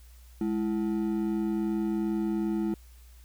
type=ring-modulated tone; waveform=triangle; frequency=269.8 Hz; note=C#4; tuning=47 cents flat; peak=-21 dBFS; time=0.41-2.74 s; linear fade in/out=2 ms; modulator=61.3 Hz; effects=added 60 Hz sine -49 dBFS peak until 3.24 s + white hiss -61 dBFS RMS until 3.24 s